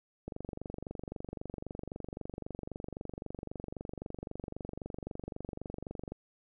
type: click train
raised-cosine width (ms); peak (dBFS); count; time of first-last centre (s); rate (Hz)
2; -26; 140; 0.28-6.12; 23.8
effects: none